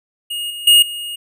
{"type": "tone with level steps", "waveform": "square", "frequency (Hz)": 2860, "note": "F7", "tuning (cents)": 41, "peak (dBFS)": [-22, -27, -7, -25], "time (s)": [0.3, 1.16], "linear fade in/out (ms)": 10, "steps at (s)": [0.5, 0.67, 0.82], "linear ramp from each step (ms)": 5, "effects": []}